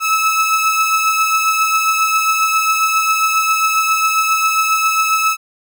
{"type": "beating tone pair", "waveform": "30% pulse", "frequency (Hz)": [1299, 1306.4], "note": ["E6", "E6"], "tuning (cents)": [-26, -16], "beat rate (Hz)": 7.4, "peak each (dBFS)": [-11, -18], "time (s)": [0, 5.37], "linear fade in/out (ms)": 50, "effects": []}